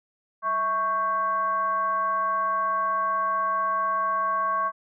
sine tone with frequency modulation, 1108.7 Hz, C#6, in tune, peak -22 dBFS, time 0.42-4.72 s, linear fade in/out 50 ms, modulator 458 Hz, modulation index 0.55, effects none

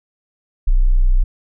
sine tone, 31.12 Hz, B0, 14 cents sharp, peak -9 dBFS, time 0.67-1.24 s, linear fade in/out 10 ms, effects none

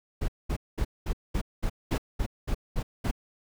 brown noise bursts, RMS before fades -27 dBFS, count 11, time 0.21-3.113 s, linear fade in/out 10 ms, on 73 ms, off 210 ms, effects none

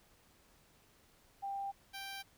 sine / 10% pulse tone pair in turn, 792 / 785.2 Hz, G5 / G5, +18 / +3 cents, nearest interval unison, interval 15 cents, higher first, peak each -37 / -35 dBFS, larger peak second, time 1.42-1.72 / 1.93-2.23 s, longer neither, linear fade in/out 20 ms, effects pink hiss -67 dBFS RMS until 2.37 s

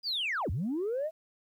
sine linear two-way sweep, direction down then up, 4950 to 68 to 655 Hz, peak -28 dBFS, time 0.03-1.11 s, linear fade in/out 50 ms, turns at 0.5 s, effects tanh soft clip ceiling -26 dBFS + 11-bit

